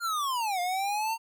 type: linear two-way sweep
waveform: square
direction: down then up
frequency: 1421 to 701 to 919 Hz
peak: -28 dBFS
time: 0-1.18 s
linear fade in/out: 50 ms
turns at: 0.6 s
effects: none